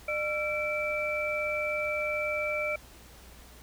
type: tone cluster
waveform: sine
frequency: 603 / 1351 / 2324 Hz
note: D5 / E6 / D7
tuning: +46 / +42 / -19 cents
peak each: -31 / -38 / -31 dBFS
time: 0.08-2.76 s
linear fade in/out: 5 ms
effects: added 60 Hz sine -53 dBFS peak until 3.62 s + pink hiss -53 dBFS RMS until 3.62 s